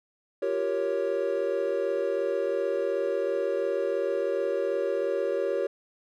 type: chord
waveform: triangle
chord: G half-diminished seventh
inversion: third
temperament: equal with one note detuned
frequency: 349.2 / 392 / 468.1 / 554.4 Hz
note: F4 / G4 / Bb4 / Db5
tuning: 0 / 0 / +7 / 0 cents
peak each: -33 / -28 / -29 / -27 dBFS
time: 0.42-5.67 s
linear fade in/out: 5 ms
effects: none